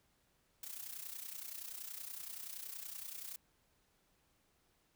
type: noise with amplitude modulation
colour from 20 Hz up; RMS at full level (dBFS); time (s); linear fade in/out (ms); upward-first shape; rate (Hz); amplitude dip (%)
blue; -44; 0.63-3.36; 2; sine; 30.6; 70
effects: pink hiss -75 dBFS RMS until 4.95 s